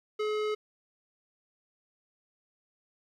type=tone; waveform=square; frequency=425.7 Hz; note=G#4; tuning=43 cents sharp; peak=-29 dBFS; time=0.19-0.55 s; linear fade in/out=10 ms; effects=low-pass 4000 Hz 12 dB/octave + 11-bit